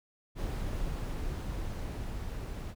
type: noise with level ramp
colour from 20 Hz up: brown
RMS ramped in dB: -34 to -38 dBFS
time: 0.35-2.75 s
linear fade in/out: 50 ms
effects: none